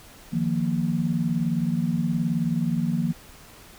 sine chord, Eb suspended second, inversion none, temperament equal, 155.56 / 174.61 / 233.1 Hz, Eb3 / F3 / Bb3, 0 / 0 / 0 cents, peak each -27 / -25 / -26 dBFS, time 0.32-3.13 s, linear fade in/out 20 ms, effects pink hiss -48 dBFS RMS until 3.78 s

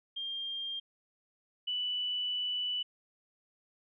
sine tone pair in turn, 3200 / 2971 Hz, G7 / F#7, +35 / +6 cents, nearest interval minor second, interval 129 cents, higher first, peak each -35 / -31 dBFS, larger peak second, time 0.16-0.8 / 1.67-2.83 s, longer second, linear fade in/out 10 ms, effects none

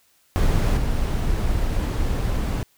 brown noise with level steps, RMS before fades -18 / -22 dBFS, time 0.36-2.63 s, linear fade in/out 0 ms, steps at 0.77 s, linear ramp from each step 2 ms, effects white hiss -61 dBFS RMS until 2.77 s

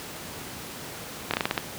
slowing click train, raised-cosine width 0.3 ms, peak -7 dBFS, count 7, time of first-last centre 1.31-1.578 s, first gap 27 ms, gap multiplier 1.2, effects pink hiss -38 dBFS RMS until 1.78 s + high-pass 100 Hz 12 dB/octave

